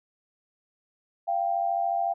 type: tone pair together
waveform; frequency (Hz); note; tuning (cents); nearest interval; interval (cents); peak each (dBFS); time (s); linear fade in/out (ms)
sine; 690.1 / 784; F5 / G5; -21 / 0; major second; 221; -26 / -27; 1.27-2.14; 20
effects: none